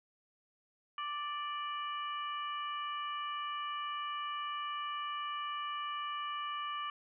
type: harmonic tone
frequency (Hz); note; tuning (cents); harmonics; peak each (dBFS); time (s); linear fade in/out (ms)
587.3; D5; 0; 2 / 3 / 4 / 5; -37 / -48 / -49 / -45; 0.98-6.9; 2
effects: none